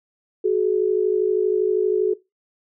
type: tone pair together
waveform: sine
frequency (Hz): 372.4 / 425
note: F#4 / G#4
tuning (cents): +11 / +40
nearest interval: major second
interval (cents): 229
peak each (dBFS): -19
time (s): 0.44-2.14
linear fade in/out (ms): 10
effects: noise-tail reverb RT60 0.2 s tail -19 dB re dry